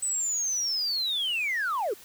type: linear sweep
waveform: sine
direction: down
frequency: 8140 to 353.3 Hz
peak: -24 dBFS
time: 0.02-1.94 s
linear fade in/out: 10 ms
effects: tanh soft clip ceiling -23 dBFS + white hiss -50 dBFS RMS until 2.04 s